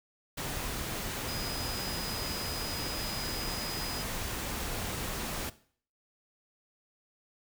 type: tone in noise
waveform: sine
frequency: 4978 Hz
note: D#8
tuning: in tune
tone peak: -38 dBFS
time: 1.28-4.03 s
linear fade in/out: 10 ms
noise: pink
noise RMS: -36 dBFS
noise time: 0.37-5.5 s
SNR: -5 dB
effects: noise-tail reverb RT60 0.5 s tail -17 dB re dry